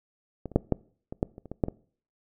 clicks, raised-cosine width 2 ms, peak -21 / -29 / -6 / -9 / -22 / -11 / -29 / -30 / -22 / -9 / -18 dBFS, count 11, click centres 0.457 / 0.517 / 0.56 / 0.723 / 1.125 / 1.229 / 1.381 / 1.457 / 1.516 / 1.638 / 1.684 s, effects noise-tail reverb RT60 0.5 s tail -23 dB re dry

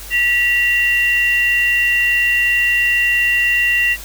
sine tone pair together, 1942 / 2759 Hz, B6 / F7, -30 / -22 cents, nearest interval tritone, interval 608 cents, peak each -15 dBFS, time 0.1-3.97 s, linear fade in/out 50 ms, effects added 50 Hz sine -34 dBFS peak until 4.04 s + white hiss -34 dBFS RMS until 4.04 s

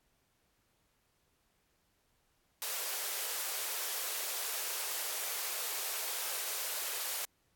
white high-pass noise, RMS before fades -37 dBFS, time 2.62-7.25 s, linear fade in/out 0 ms, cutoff 390 Hz, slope 48 dB/octave, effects pink hiss -75 dBFS RMS until 7.55 s + AAC 64 kbps

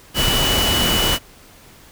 sine tone in noise, 2959 Hz, F#7, 1 cent flat, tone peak -19 dBFS, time 0.14-1.19 s, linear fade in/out 50 ms, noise pink, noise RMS -19 dBFS, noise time 0.14-1.19 s, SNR -3 dB, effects pink hiss -46 dBFS RMS until 1.91 s

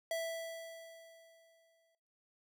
square tone with exponential decay, 659.3 Hz, E5, in tune, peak -34 dBFS, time 0.11-1.95 s, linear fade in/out 2 ms, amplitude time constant 400 ms, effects noise-tail reverb RT60 0.9 s tail -22 dB re dry

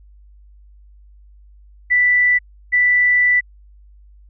sine tone pair in turn, 1975.5 / 1975.5 Hz, B6 / B6, 0 / 0 cents, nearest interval unison, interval 0 cents, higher neither, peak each -11 dBFS, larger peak neither, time 1.9-2.39 / 2.72-3.41 s, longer second, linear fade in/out 20 ms, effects added 50 Hz sine -43 dBFS peak until 4.29 s

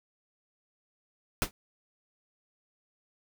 pink noise with exponential decay, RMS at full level -23 dBFS, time 1.42-1.51 s, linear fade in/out 0 ms, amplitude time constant 19 ms, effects none

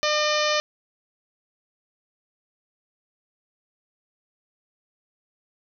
harmonic tone with a mistuned harmonic, 602 Hz, D5, 43 cents sharp, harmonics 1 / 2 / 3 / 4 / 5 / 6 / 7 / 8 / 9 / 10, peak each -24 / -27 / -29 / -30 / -31 / -32 / -32 / -33 / -34 / -34 dBFS, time 0.03-0.6 s, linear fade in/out 0 ms, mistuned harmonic 3, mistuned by +17 cents, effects none

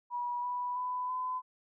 sine tone with pitch steps, 970 / 984.1 / 998.4 / 1012.9 Hz, B5 / B5 / B5 / B5, -31 / -6 / +19 / +43 cents, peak -32 dBFS, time 0.1-1.42 s, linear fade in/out 50 ms, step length 330 ms, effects none

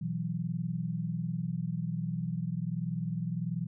sine chord, B suspended fourth, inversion none, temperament equal, 123.47 / 164.81 / 185 Hz, B2 / E3 / F#3, 0 / 0 / 0 cents, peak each -37 / -33 / -37 dBFS, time 0.01-3.67 s, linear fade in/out 10 ms, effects none

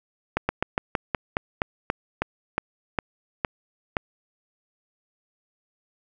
slowing click train, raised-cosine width 0.5 ms, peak -7 dBFS, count 14, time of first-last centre 0.37-3.968 s, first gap 120 ms, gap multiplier 1.13, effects none

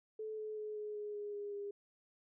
sine tone with pitch steps, 434.2 / 430 / 425.8 / 421.6 / 417.5 / 413.4 / 409.4 / 405.4 Hz, A4 / A4 / G#4 / G#4 / G#4 / G#4 / G#4 / G#4, -23 / -40 / +43 / +26 / +9 / -8 / -25 / -42 cents, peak -40 dBFS, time 0.19-1.71 s, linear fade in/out 5 ms, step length 190 ms, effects none

